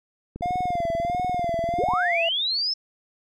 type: click train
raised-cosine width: 3 ms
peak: -21 dBFS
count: 33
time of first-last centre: 0.36-1.936 s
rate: 20.3 Hz
type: tone with vibrato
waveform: triangle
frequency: 698.5 Hz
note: F5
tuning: in tune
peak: -21 dBFS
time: 0.42-2.29 s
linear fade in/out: 5 ms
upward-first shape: sine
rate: 1.5 Hz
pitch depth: 77 cents each way
type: linear sweep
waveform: sine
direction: up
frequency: 278.3 to 5340 Hz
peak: -22 dBFS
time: 1.78-2.74 s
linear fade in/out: 10 ms
effects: none